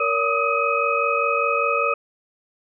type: tone cluster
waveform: sine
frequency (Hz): 465.9 / 566 / 1224 / 1269 / 2525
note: A#4 / C#5 / D#6 / D#6 / D#7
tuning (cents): -1 / +36 / -29 / +34 / +25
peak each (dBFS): -26 / -25 / -28 / -22 / -24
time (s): 0-1.94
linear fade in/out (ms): 5
effects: none